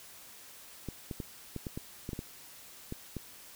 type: clicks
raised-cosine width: 3 ms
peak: -24 dBFS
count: 11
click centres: 0.887 / 1.112 / 1.202 / 1.563 / 1.668 / 1.775 / 2.091 / 2.132 / 2.191 / 2.924 / 3.167 s
effects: white hiss -52 dBFS RMS until 3.55 s